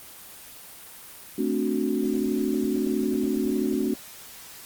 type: chord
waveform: sine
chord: D dominant seventh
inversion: second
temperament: equal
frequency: 220 / 261.6 / 293.7 / 370 Hz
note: A3 / C4 / D4 / F#4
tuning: 0 / 0 / 0 / 0 cents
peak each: -28 dBFS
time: 1.38-3.94 s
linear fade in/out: 5 ms
effects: white hiss -44 dBFS RMS until 4.65 s + Opus 24 kbps